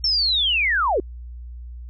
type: linear sweep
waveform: sine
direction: down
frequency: 5460 to 329.6 Hz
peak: -17 dBFS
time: 0.04-1 s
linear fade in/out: 2 ms
effects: added 60 Hz sine -33 dBFS peak until 1.89 s